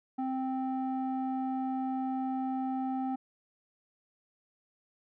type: tone with low-pass filter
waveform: square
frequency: 261.6 Hz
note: C4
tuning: in tune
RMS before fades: -33 dBFS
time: 0.18-3.16 s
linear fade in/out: 10 ms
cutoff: 800 Hz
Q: 2.2
effects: none